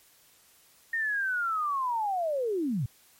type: linear sweep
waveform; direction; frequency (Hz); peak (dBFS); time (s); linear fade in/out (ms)
sine; down; 1853 to 103.83; -26; 0.93-2.86; 5
effects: white hiss -60 dBFS RMS until 3.19 s + MP3 64 kbps